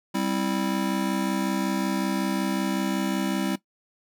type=chord; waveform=square; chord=C major; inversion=second; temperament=just; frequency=196.22 / 261.6 / 327 Hz; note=G3 / C4 / E4; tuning=+2 / 0 / -14 cents; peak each=-28 / -30 / -30 dBFS; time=0.14-3.56 s; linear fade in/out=10 ms; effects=noise-tail reverb RT60 0.1 s tail -17 dB re dry